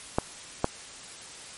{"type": "clicks", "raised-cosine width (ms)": 1, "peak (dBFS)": -8, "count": 2, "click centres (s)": [0.185, 0.644], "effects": ["white hiss -44 dBFS RMS until 1.57 s", "MP3 48 kbps"]}